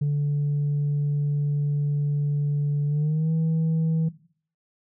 sine tone with pitch glide, 145.3 to 161.22 Hz, D3 to E3, -18 to -38 cents, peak -18 dBFS, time 0.01-4.09 s, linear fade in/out 10 ms, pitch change +180 cents, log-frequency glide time 2.87-3.31 s, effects noise-tail reverb RT60 0.5 s tail -17 dB re dry + tanh soft clip ceiling -19 dBFS

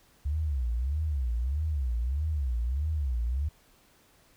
sine tone with vibrato, 67.5 Hz, C#2, 45 cents flat, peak -26 dBFS, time 0.25-3.49 s, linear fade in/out 10 ms, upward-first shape sine, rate 1.6 Hz, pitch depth 270 cents each way, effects pink hiss -62 dBFS RMS until 4.36 s

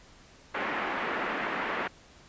white band-pass noise, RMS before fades -32 dBFS, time 0.54-1.88 s, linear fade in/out 10 ms, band 200 to 2100 Hz, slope 24 dB/octave, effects pink hiss -55 dBFS RMS until 2.28 s + resampled to 16000 Hz

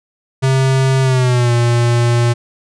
square tone with pitch glide, 132.9 to 119.09 Hz, C3 to A#2, +27 to +37 cents, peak -11 dBFS, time 0.42-2.34 s, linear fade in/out 20 ms, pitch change -190 cents, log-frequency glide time 1.02-1.52 s, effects resampled to 22050 Hz

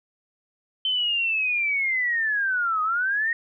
sine linear two-way sweep, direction down then up, 3087 to 1238 to 1878 Hz, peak -21 dBFS, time 0.85-3.33 s, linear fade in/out 2 ms, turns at 2.82 s, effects none

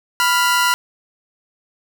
sawtooth tone pair together, 987.8 / 1397 Hz, B5 / F6, 0 / 0 cents, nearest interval tritone, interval 600 cents, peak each -13 dBFS, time 0.2-0.74 s, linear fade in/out 0 ms, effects none

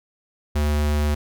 square tone, 74.3 Hz, D2, 21 cents sharp, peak -19 dBFS, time 0.55-1.15 s, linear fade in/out 10 ms, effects none

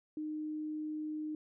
sine tone, 306.8 Hz, D#4, 24 cents flat, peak -36 dBFS, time 0.17-1.35 s, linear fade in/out 2 ms, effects none

